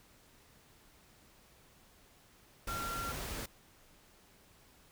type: tone in noise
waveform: sine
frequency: 1373 Hz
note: F6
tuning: 30 cents flat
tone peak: -38 dBFS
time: 2.68-3.12 s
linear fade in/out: 5 ms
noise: pink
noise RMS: -41 dBFS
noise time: 2.67-3.46 s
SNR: 0 dB
effects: pink hiss -63 dBFS RMS until 4.91 s